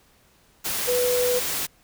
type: tone in noise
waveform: sine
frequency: 493.9 Hz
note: B4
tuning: in tune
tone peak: -20 dBFS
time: 0.87-1.4 s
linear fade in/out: 20 ms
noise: white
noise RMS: -27 dBFS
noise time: 0.64-1.67 s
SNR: +4 dB
effects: pink hiss -59 dBFS RMS until 1.83 s